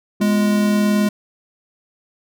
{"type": "chord", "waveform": "triangle", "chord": "F diminished", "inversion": "first", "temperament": "equal", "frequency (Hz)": [207.7, 246.9, 349.2], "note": ["Ab3", "Cb4", "F4"], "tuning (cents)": [0, 0, 0], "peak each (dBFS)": -24, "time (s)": [0.2, 1.08], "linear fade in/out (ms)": 5}
{"type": "tone", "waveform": "square", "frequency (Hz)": 207.7, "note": "G#3", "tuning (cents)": 0, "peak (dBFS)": -17, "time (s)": [0.21, 1.09], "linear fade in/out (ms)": 5}
{"effects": []}